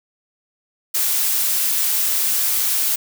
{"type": "noise", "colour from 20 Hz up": "blue", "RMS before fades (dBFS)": -19, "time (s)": [0.94, 2.96], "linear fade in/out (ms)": 10, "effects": []}